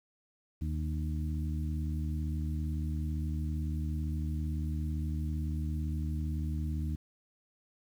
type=harmonic tone with a mistuned harmonic; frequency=77.78 Hz; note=D#2; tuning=in tune; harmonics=1 / 2 / 3 / 4; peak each=-32 / -38 / -42 / -44 dBFS; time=0.61-6.96 s; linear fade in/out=10 ms; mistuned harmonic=4; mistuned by=-31 cents; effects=10-bit